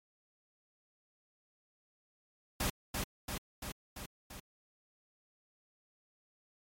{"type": "noise with echo", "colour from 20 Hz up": "pink", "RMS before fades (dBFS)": -33, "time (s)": [2.6, 2.7], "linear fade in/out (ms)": 5, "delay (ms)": 340, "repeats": 5, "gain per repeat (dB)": -3, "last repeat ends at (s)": 4.4, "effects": ["MP3 64 kbps"]}